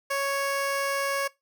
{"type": "tone", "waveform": "15% pulse", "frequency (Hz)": 554.4, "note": "C#5", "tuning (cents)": 0, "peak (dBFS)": -19, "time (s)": [0.1, 1.28], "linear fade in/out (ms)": 10, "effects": ["noise-tail reverb RT60 0.2 s tail -21 dB re dry"]}